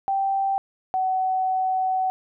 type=tone pair in turn; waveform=sine; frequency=781 / 751.9 Hz; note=G5 / F#5; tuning=-7 / +28 cents; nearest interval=minor second; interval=65 cents; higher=first; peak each=-20 dBFS; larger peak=neither; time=0.08-0.58 / 0.94-2.1 s; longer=second; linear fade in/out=0 ms; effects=none